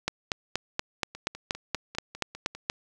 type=two click trains; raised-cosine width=0.2 ms; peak=-23 / -9 dBFS; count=8 / 12; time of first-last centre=1.15-2.55 / 0.08-2.699 s; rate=5 / 4.2 Hz; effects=none